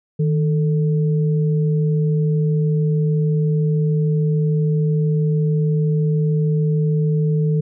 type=tone pair together; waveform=sine; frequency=155.56 / 440.4 Hz; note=D#3 / A4; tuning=0 / +2 cents; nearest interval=octave + tritone; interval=1802 cents; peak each=-15 / -25 dBFS; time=0.19-7.61 s; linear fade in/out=10 ms; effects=none